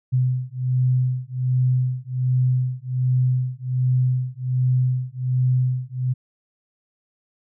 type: beating tone pair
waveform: sine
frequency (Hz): 126.6 / 127.9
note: B2 / C3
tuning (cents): +43 / -39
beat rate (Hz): 1.3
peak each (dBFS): -21 / -21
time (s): 0.12-6.14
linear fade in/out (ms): 20
effects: none